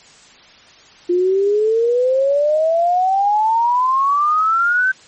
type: exponential sweep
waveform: sine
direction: up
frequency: 348.4 to 1550 Hz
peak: -12 dBFS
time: 1.09-4.92 s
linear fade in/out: 10 ms
effects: white hiss -45 dBFS RMS until 5.07 s + MP3 32 kbps